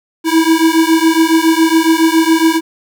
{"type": "beating tone pair", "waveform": "square", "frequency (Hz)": [321.2, 328.4], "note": ["E4", "E4"], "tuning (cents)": [-45, -6], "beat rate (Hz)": 7.2, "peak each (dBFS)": -12, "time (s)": [0.24, 2.61], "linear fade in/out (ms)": 50, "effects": ["8-bit"]}